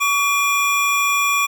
square tone pair together, 1133.4 / 2406 Hz, C#6 / D7, +38 / +41 cents, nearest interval octave + minor second, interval 1303 cents, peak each -19 dBFS, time 0-1.47 s, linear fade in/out 20 ms, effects none

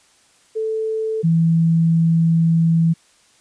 sine tone pair in turn, 440 / 164.81 Hz, A4 / E3, 0 / 0 cents, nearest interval octave + perfect fourth, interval 1700 cents, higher first, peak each -19 / -12 dBFS, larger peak second, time 0.55-1.23 / 1.23-2.94 s, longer second, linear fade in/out 20 ms, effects white hiss -55 dBFS RMS until 3.4 s + resampled to 22050 Hz

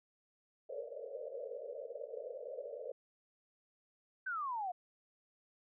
pink band-pass noise, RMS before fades -45 dBFS, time 0.69-2.92 s, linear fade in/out 5 ms, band 450 to 610 Hz, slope 96 dB/octave
sine exponential sweep, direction down, 1567 to 698 Hz, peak -36 dBFS, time 4.26-4.72 s, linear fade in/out 10 ms
effects none

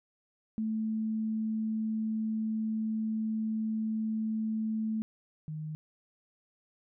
sine tone pair in turn, 219.3 / 154.51 Hz, A3 / D#3, -6 / -12 cents, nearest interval tritone, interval 606 cents, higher first, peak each -29 / -35 dBFS, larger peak first, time 0.58-5.02 / 5.48-5.75 s, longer first, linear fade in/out 0 ms, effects none

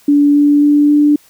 sine tone with pitch steps, 288.8 / 290.6 / 292.5 / 294.4 Hz, D4 / D4 / D4 / D4, -29 / -18 / -7 / +4 cents, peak -6 dBFS, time 0.08-1.16 s, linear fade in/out 5 ms, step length 270 ms, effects white hiss -48 dBFS RMS until 1.29 s

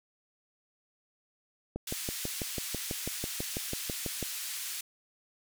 click train, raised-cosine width 2 ms, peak -21 dBFS, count 16, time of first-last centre 1.76-4.227 s, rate 6.08 Hz
white band-pass noise, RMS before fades -38 dBFS, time 1.87-4.81 s, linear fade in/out 5 ms, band 1900 to 14000 Hz, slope 12 dB/octave
effects none

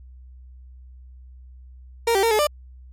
30% pulse tone with pitch steps, 464.9 / 390 / 458.8 / 427.8 / 594 Hz, A#4 / G4 / A#4 / A4 / D5, -5 / -9 / -28 / -49 / +20 cents, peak -14 dBFS, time 2.07-2.47 s, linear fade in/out 5 ms, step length 80 ms, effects added 63 Hz sine -41 dBFS peak until 2.92 s + MP3 64 kbps

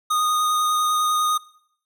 square tone with vibrato, 1236 Hz, D#6, 12 cents flat, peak -19 dBFS, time 0.1-1.38 s, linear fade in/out 10 ms, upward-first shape square, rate 10 Hz, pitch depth 8 cents each way, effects noise-tail reverb RT60 0.7 s tail -22 dB re dry

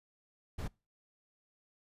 brown noise, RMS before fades -37 dBFS, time 0.58-0.68 s, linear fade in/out 10 ms, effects noise-tail reverb RT60 0.3 s tail -25 dB re dry + resampled to 32000 Hz

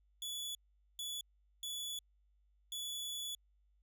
sawtooth tone bursts at uneven times, 3426 Hz, A7, 47 cents flat, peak -37 dBFS, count 4, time 0.22-0.55 / 0.99-1.21 / 1.63-1.99 / 2.72-3.35 s, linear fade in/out 2 ms, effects added 50 Hz sine -69 dBFS peak until 3.82 s

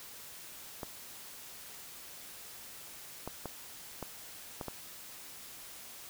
clicks, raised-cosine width 1 ms, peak -24 dBFS, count 6, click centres 0.832 / 3.276 / 3.457 / 4.027 / 4.612 / 4.683 s, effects white hiss -49 dBFS RMS until 6.09 s

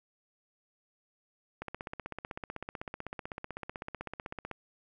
click train, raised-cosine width 0.5 ms, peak -23 dBFS, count 47, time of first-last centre 1.62-4.513 s, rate 15.9 Hz, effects none

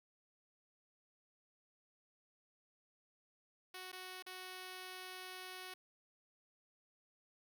5% pulse tone with dropouts, 370 Hz, F#4, in tune, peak -36 dBFS, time 3.74-5.74 s, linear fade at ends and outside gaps 5 ms, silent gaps 3.918-3.928 / 4.225-4.264 s, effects none

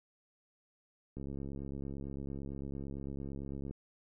click train, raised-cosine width 3 ms, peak -30 dBFS, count 176, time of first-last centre 1.17-3.71 s, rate 68.9 Hz, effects none

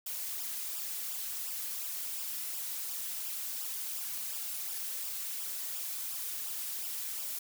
blue noise with flanger, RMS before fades -38 dBFS, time 0.06-7.39 s, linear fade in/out 5 ms, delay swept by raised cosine 0.47 to 3.87 ms, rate 2.8 Hz, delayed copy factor -0.7, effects none

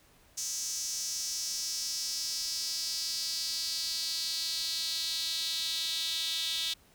sawtooth tone with high-pass filter sweep, 325.8 Hz, E4, 20 cents flat, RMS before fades -34 dBFS, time 0.37-6.74 s, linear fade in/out 10 ms, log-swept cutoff 6100 to 3600 Hz, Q 4.5, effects pink hiss -62 dBFS RMS until 6.94 s

